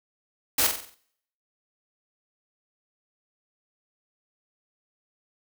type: noise with echo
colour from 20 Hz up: white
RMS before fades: -22 dBFS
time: 0.58-0.67 s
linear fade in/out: 5 ms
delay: 46 ms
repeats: 6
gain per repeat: -6 dB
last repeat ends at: 0.946 s
effects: noise-tail reverb RT60 0.7 s tail -22 dB re dry